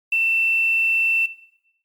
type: tone with quantisation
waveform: sine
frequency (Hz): 2681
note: E7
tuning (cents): +29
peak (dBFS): -16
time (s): 0.12-1.26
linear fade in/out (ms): 5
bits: 7
effects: noise-tail reverb RT60 0.9 s tail -18 dB re dry + MP3 96 kbps